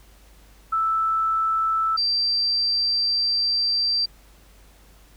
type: tone pair in turn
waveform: sine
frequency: 1318 / 4697 Hz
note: E6 / D8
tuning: -1 / -1 cents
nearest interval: octave + minor seventh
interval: 2200 cents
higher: second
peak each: -19 dBFS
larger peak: neither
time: 0.72-1.97 / 1.97-4.06 s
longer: second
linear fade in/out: 10 ms
effects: added 50 Hz sine -50 dBFS peak until 5.16 s + pink hiss -55 dBFS RMS until 5.16 s